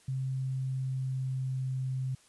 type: tone with pitch glide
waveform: sine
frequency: 131.9 to 130.61 Hz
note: C3 to C3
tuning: +14 to -3 cents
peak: -30 dBFS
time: 0.08-2.15 s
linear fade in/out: 5 ms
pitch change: -17 cents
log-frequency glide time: 0.22-1.74 s
effects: white hiss -62 dBFS RMS until 2.28 s + resampled to 24000 Hz